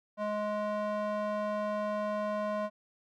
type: tone with band-pass filter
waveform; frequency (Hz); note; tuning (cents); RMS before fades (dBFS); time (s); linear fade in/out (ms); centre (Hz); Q
square; 210; G#3; +19; -33; 0.17-2.7; 50; 790; 2.3
effects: none